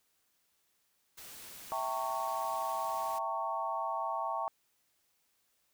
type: noise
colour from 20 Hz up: white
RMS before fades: -49 dBFS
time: 1.17-3.19 s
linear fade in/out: 10 ms
type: chord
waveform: sine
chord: E diminished seventh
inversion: none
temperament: equal with one note detuned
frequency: 659.3 / 784 / 908.4 / 1108.7 Hz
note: E5 / G5 / Bb5 / Db6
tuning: 0 / 0 / -45 / 0 cents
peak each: -39 / -39 / -37 / -37 dBFS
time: 1.72-4.48 s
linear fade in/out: 0 ms
effects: white hiss -75 dBFS RMS until 5.73 s